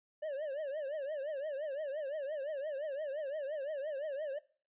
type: tone with vibrato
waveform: triangle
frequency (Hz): 580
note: D5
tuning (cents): -22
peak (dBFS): -34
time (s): 0.22-4.39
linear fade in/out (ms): 10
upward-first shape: triangle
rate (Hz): 5.8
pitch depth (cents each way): 180
effects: noise-tail reverb RT60 0.4 s tail -19 dB re dry + resampled to 8000 Hz